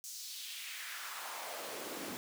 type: noise with high-pass filter sweep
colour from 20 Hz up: pink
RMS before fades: -44 dBFS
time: 0.04-2.17 s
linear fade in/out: 0 ms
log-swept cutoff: 6400 to 230 Hz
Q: 1.9
effects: none